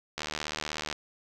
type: click train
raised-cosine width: 0.2 ms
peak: -15 dBFS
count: 58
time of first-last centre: 0.18-0.927 s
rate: 76.3 Hz
effects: none

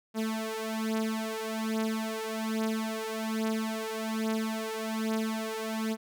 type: beating tone pair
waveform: sawtooth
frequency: 220 / 221.2 Hz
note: A3 / A3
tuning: 0 / +9 cents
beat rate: 1.2 Hz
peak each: -29 dBFS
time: 0.14-5.97 s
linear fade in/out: 50 ms
effects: none

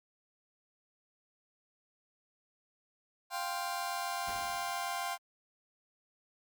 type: chord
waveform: sawtooth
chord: F suspended second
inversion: none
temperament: just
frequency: 698.5 / 785.8 / 1047.7 Hz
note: F5 / G5 / C6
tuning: 0 / +4 / +2 cents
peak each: -35 dBFS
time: 3.3-5.18 s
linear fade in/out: 50 ms
type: noise with exponential decay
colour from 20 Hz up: pink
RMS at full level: -46 dBFS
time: 4.27-5.19 s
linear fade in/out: 5 ms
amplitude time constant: 200 ms
effects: none

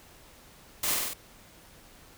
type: noise with echo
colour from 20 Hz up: white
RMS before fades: -29 dBFS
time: 0.83-0.94 s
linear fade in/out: 5 ms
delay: 49 ms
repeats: 4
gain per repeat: -2 dB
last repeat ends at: 1.136 s
effects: pink hiss -54 dBFS RMS until 2.17 s

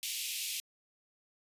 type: high-pass noise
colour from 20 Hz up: pink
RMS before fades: -37 dBFS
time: 0.03-0.6 s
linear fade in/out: 0 ms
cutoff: 2400 Hz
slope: 48 dB/octave
effects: resampled to 32000 Hz

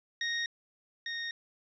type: tone pair in turn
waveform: 25% pulse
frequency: 1864.7 / 1855.2 Hz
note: A#6 / A#6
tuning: 0 / -9 cents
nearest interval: unison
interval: 9 cents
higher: first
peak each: -27 / -31 dBFS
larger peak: first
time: 0.21-0.46 / 1.06-1.31 s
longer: neither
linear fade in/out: 2 ms
effects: resampled to 16000 Hz

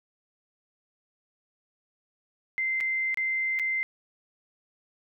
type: tone with dropouts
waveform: sine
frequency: 2080 Hz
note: C7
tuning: 11 cents flat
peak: -25 dBFS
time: 2.58-3.83 s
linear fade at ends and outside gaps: 0 ms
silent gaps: 2.804-2.809 / 3.144-3.173 / 3.59-3.596 s
effects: none

